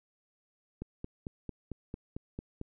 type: click train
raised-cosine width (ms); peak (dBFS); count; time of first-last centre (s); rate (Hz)
3; -25; 9; 0.82-2.614; 4.46
effects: none